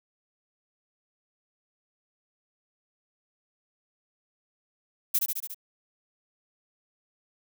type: noise with echo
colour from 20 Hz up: violet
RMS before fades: -23 dBFS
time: 5.14-5.19 s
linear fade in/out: 10 ms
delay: 71 ms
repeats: 5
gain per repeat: -3 dB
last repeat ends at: 5.545 s
effects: none